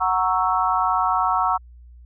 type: chord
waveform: sine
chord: F# dominant seventh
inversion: none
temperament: equal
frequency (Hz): 740 / 932.3 / 1108.7 / 1318.5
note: F#5 / A#5 / C#6 / E6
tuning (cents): 0 / 0 / 0 / 0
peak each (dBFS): -23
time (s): 0-1.58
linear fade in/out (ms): 20
effects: added 60 Hz sine -42 dBFS peak until 2.05 s